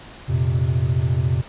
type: chord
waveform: triangle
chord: F suspended fourth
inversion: none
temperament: equal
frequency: 87.31 / 116.54 / 130.81 Hz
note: F2 / Bb2 / C3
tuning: 0 / 0 / 0 cents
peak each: -21 / -20 / -18 dBFS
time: 0.28-1.42 s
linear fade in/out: 20 ms
effects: pink hiss -41 dBFS RMS until 1.48 s + resampled to 8000 Hz